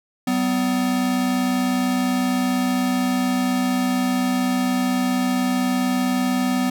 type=tone pair together; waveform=square; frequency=191.8 / 251.7 Hz; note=G3 / B3; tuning=-37 / +33 cents; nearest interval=perfect fourth; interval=470 cents; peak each=-26 / -20 dBFS; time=0.27-6.7 s; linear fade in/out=5 ms; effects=none